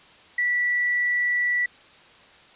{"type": "tone", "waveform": "sine", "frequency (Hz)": 1956, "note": "B6", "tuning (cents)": -17, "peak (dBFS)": -20, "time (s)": [0.38, 1.66], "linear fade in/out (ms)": 5, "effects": ["white hiss -51 dBFS RMS until 2.55 s", "resampled to 8000 Hz"]}